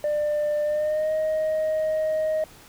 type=tone with pitch glide; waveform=sine; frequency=596 to 625.3 Hz; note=D5 to D#5; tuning=+25 to +8 cents; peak=-19 dBFS; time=0.04-2.44 s; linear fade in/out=2 ms; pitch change=+83 cents; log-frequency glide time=0.64-1.13 s; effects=tanh soft clip ceiling -20 dBFS + pink hiss -49 dBFS RMS until 2.68 s